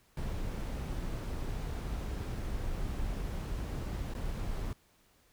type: noise with dropouts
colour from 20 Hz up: brown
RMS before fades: -36 dBFS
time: 0.17-4.73 s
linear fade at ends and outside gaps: 2 ms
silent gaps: 4.139-4.149 s
effects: pink hiss -67 dBFS RMS until 5.32 s